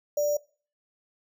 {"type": "tone with sample-and-hold", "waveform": "sine", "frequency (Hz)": 587.3, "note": "D5", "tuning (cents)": 0, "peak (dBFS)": -22, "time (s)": [0.17, 0.37], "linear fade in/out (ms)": 5, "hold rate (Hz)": 6300, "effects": ["noise-tail reverb RT60 0.4 s tail -22 dB re dry"]}